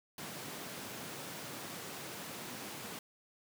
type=high-pass noise; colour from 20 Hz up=pink; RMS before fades=-45 dBFS; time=0.18-2.99 s; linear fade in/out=2 ms; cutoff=130 Hz; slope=24 dB/octave; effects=none